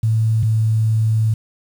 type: tone pair in turn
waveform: sine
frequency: 111.1 / 110.33 Hz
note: A2 / A2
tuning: +17 / +5 cents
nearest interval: unison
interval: 12 cents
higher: first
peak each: -13 dBFS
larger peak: neither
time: 0.03-0.43 / 0.43-1.34 s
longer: second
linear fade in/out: 5 ms
effects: 7-bit